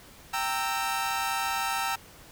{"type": "chord", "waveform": "sawtooth", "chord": "E diminished", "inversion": "first", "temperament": "equal with one note detuned", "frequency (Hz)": [784, 922.7, 1318.5], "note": ["G5", "Bb5", "E6"], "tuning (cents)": [0, -18, 0], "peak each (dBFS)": -28, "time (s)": [0.33, 1.96], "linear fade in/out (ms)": 10, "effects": ["pink hiss -51 dBFS RMS until 2.31 s"]}